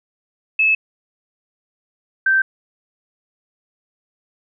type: tone pair in turn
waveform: sine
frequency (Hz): 2600 / 1558.2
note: E7 / G6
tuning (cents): -24 / -11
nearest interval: major sixth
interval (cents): 887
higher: first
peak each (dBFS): -12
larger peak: neither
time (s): 0.59-0.75 / 2.26-2.42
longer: neither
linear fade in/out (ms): 5
effects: none